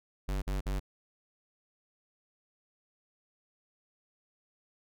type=tone bursts; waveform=square; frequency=48.33 Hz; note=G1; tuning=24 cents flat; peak=-31 dBFS; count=3; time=0.28-0.798 s; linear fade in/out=10 ms; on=140 ms; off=49 ms; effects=none